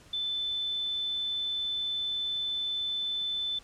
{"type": "tone", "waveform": "sine", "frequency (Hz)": 3520, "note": "A7", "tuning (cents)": 0, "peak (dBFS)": -29, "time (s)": [0.13, 3.59], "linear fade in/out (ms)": 5, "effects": ["pink hiss -56 dBFS RMS until 3.63 s", "low-pass 9000 Hz 12 dB/octave"]}